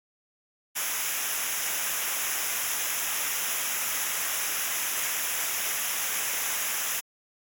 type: noise with comb filter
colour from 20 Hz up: white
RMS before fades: -29 dBFS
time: 0.75-7.01 s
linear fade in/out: 20 ms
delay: 0.23 ms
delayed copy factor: -0.75
effects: AAC 64 kbps